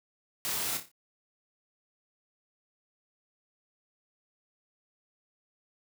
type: noise with echo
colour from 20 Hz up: white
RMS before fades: -33 dBFS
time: 0.45-0.77 s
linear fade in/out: 0 ms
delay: 29 ms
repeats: 5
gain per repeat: -7 dB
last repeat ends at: 0.915 s
effects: high-pass 80 Hz 12 dB/octave